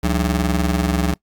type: ring-modulated tone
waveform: 25% pulse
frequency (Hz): 122.1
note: B2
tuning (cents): -19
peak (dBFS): -10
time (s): 0.03-1.14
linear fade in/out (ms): 5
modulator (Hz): 50.9
effects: noise-tail reverb RT60 0.1 s tail -21 dB re dry + Opus 48 kbps